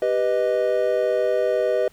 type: chord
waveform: triangle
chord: G augmented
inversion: none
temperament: equal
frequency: 392 / 493.9 / 622.3 Hz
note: G4 / B4 / D#5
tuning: 0 / 0 / 0 cents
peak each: -23 / -20 / -20 dBFS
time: 0.02-1.88 s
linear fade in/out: 2 ms
effects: pink hiss -56 dBFS RMS until 1.92 s